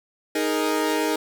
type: chord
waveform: sawtooth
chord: D# suspended fourth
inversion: none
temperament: equal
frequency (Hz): 311.1 / 415.3 / 466.2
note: D#4 / G#4 / A#4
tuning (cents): 0 / 0 / 0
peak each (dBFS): -20 / -23 / -23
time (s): 0.35-1.16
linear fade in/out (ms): 5
effects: 9-bit